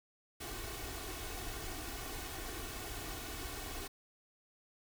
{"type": "noise with comb filter", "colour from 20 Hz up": "pink", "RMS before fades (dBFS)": -43, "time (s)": [0.4, 3.88], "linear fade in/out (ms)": 10, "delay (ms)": 2.7, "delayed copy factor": 0.7, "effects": []}